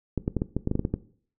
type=clicks; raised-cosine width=3 ms; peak=-12 dBFS; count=11; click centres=0.177 / 0.279 / 0.367 / 0.419 / 0.566 / 0.674 / 0.714 / 0.754 / 0.794 / 0.851 / 0.94 s; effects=noise-tail reverb RT60 0.5 s tail -17 dB re dry